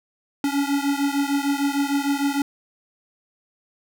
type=beating tone pair; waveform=square; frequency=279.2 / 285.8 Hz; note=C#4 / D4; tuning=+13 / -47 cents; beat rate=6.6 Hz; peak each=-23 / -25 dBFS; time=0.44-2.42 s; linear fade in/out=2 ms; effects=none